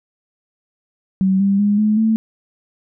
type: tone with pitch steps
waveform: sine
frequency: 190.4 / 197.68 / 205.2 / 213.1 / 221.3 Hz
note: F#3 / G3 / G#3 / G#3 / A3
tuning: +50 / +15 / -21 / +45 / +10 cents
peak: -12 dBFS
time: 1.21-2.16 s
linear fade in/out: 0 ms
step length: 190 ms
effects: none